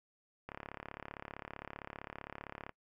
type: click train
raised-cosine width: 0.5 ms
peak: -28 dBFS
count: 79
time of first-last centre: 0.49-2.693 s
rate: 35.4 Hz
effects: noise-tail reverb RT60 0.1 s tail -22 dB re dry